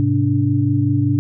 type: tone cluster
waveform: sine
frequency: 104.8 / 130 / 290.6 Hz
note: G#2 / C3 / D4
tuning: +16 / -11 / -18 cents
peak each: -18 dBFS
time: 0-1.19 s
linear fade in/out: 0 ms
effects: none